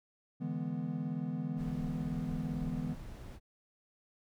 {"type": "chord", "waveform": "triangle", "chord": "E dominant seventh", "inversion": "third", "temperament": "equal", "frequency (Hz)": [146.83, 164.81, 207.7, 246.9], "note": ["D3", "E3", "G#3", "B3"], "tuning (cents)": [0, 0, 0, 0], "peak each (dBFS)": [-39, -36, -40, -37], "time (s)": [0.4, 2.95], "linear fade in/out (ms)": 20}
{"type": "noise", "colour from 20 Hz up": "brown", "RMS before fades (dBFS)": -45, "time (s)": [1.56, 3.4], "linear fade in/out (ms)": 50}
{"effects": []}